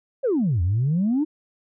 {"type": "exponential two-way sweep", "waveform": "sine", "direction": "down then up", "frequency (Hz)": [576, 82.41, 319.5], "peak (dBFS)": -17, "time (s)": [0.23, 1.25], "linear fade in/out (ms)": 20, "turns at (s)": 0.62, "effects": ["tanh soft clip ceiling -15 dBFS"]}